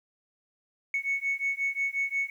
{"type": "beating tone pair", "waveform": "sine", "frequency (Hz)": [2211, 2216.6], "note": ["C#7", "C#7"], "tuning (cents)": [-5, -1], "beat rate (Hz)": 5.6, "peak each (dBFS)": [-29, -29], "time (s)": [0.94, 2.3], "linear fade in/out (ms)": 2, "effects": ["tanh soft clip ceiling -21 dBFS", "10-bit"]}